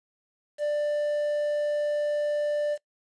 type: tone with quantisation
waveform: triangle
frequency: 591 Hz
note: D5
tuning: 11 cents sharp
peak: -22 dBFS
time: 0.58-2.78 s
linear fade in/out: 50 ms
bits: 8
effects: noise-tail reverb RT60 0.1 s tail -22 dB re dry + resampled to 22050 Hz